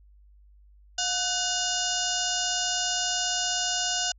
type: harmonic tone with a mistuned harmonic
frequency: 717 Hz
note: F5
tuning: 45 cents sharp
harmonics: 1 / 2 / 4 / 5 / 6 / 7 / 8 / 9 / 10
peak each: -34 / -34 / -32 / -36 / -37 / -33 / -34 / -34 / -34 dBFS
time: 0.98-4.12 s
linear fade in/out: 5 ms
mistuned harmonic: 2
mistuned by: +81 cents
effects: added 50 Hz sine -52 dBFS peak until 4.18 s